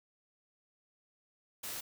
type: noise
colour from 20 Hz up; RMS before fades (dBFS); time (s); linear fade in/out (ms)
white; -41; 1.63-1.81; 10
effects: none